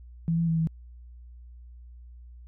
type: tone with pitch steps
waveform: sine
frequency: 165.7 / 167.4 / 163.5 / 161.9 Hz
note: E3 / E3 / E3 / E3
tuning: +9 / +27 / -14 / -31 cents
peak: -22 dBFS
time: 0.28-0.672 s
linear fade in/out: 0 ms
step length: 98 ms
effects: added 60 Hz sine -44 dBFS peak until 2.47 s